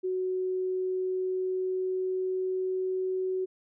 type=tone with pitch glide; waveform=sine; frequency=370.9 to 373.7 Hz; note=F#4 to F#4; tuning=+4 to +17 cents; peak=-27 dBFS; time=0.03-3.46 s; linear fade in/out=20 ms; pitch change=+13 cents; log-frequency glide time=0.19-3.09 s; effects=none